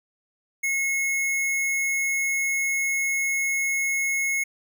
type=tone; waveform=square; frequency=2175 Hz; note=C#7; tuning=33 cents flat; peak=-23 dBFS; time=0.63-4.44 s; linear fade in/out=10 ms; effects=none